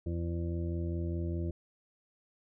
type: harmonic tone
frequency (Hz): 84.9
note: F2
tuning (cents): -48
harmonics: 1 / 2 / 3 / 4 / 6 / 7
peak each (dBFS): -33 / -39 / -46 / -39 / -51 / -49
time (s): 0.06-1.51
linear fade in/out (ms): 5
effects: none